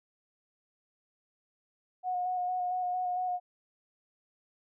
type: tone with vibrato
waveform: sine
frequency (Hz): 727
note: F#5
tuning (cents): -31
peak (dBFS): -29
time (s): 2.03-3.4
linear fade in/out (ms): 50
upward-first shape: square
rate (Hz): 4.4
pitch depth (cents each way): 16
effects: none